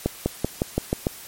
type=accelerating click train; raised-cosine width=2 ms; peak=-7 dBFS; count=7; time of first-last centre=0.06-1.069 s; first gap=200 ms; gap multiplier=0.93; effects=white hiss -41 dBFS RMS until 1.27 s + MP3 64 kbps